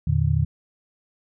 sine tone cluster, 83.3 / 116.4 / 149.8 Hz, E2 / A#2 / D3, +19 / -2 / +35 cents, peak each -22 dBFS, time 0.07-0.45 s, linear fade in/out 5 ms, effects none

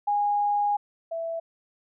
sine tone pair in turn, 822 / 662 Hz, G#5 / E5, -18 / +7 cents, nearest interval major third, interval 375 cents, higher first, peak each -21 / -28 dBFS, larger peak first, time 0.07-0.77 / 1.11-1.4 s, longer first, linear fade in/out 10 ms, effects none

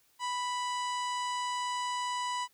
harmonic tone, 987.8 Hz, B5, in tune, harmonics 1 / 2 / 3 / 4 / 5 / 6 / 7 / 8 / 9, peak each -32 / -42 / -42 / -47 / -48 / -53 / -49 / -49 / -53 dBFS, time 0.19-2.48 s, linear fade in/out 50 ms, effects white hiss -68 dBFS RMS until 2.53 s

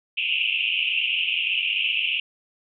pink band-pass noise, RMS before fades -24 dBFS, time 0.17-2.2 s, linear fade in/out 5 ms, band 2500 to 3000 Hz, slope 96 dB/octave, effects none

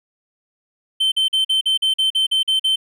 triangle tone bursts, 3093 Hz, G7, 24 cents flat, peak -13 dBFS, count 11, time 1-2.76 s, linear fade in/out 10 ms, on 120 ms, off 44 ms, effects none

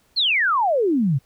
sine exponential sweep, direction down, 4435 to 123.47 Hz, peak -16 dBFS, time 0.16-1.19 s, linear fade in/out 20 ms, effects pink hiss -61 dBFS RMS until 1.25 s

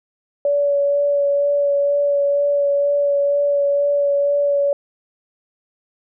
sine tone with vibrato, 570 Hz, C#5, 48 cents sharp, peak -14 dBFS, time 0.45-4.73 s, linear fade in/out 2 ms, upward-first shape sine, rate 2.1 Hz, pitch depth 13 cents each way, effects none

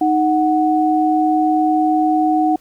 sine tone pair together, 311.1 / 739.9 Hz, D#4 / F#5, 0 / 0 cents, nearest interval octave + minor third, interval 1500 cents, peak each -15 / -15 dBFS, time 0.01-2.56 s, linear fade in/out 5 ms, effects pink hiss -52 dBFS RMS until 2.6 s

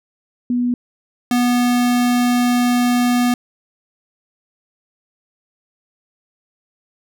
sine / square tone pair in turn, 244.5 / 244.5 Hz, B3 / B3, -17 / -17 cents, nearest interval unison, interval 0 cents, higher neither, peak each -15 / -14 dBFS, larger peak second, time 0.5-0.74 / 1.31-3.34 s, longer second, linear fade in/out 2 ms, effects none

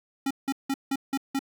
square tone bursts, 272.1 Hz, C#4, 32 cents flat, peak -25 dBFS, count 6, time 0.26-1.392 s, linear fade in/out 5 ms, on 47 ms, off 170 ms, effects none

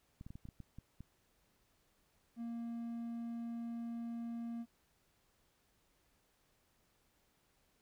clicks, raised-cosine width 5 ms, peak -37 dBFS, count 9, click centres 0.211 / 0.265 / 0.305 / 0.355 / 0.454 / 0.488 / 0.603 / 0.786 / 1.006 s
triangle tone, 233.1 Hz, A#3, in tune, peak -38 dBFS, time 2.36-4.66 s, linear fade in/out 50 ms
effects pink hiss -75 dBFS RMS until 7.81 s

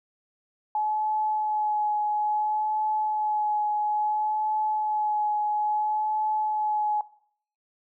sine tone with vibrato, 850 Hz, G#5, 40 cents sharp, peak -23 dBFS, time 0.75-7.01 s, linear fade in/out 2 ms, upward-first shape sine, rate 0.59 Hz, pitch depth 17 cents each way, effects noise-tail reverb RT60 0.6 s tail -18 dB re dry

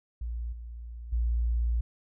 sine tone with level steps, 58.27 Hz, A#1, in tune, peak -31 / -38 / -24 dBFS, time 0.21-1.81 s, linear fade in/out 5 ms, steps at 0.52 / 1.12 s, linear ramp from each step 10 ms, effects none

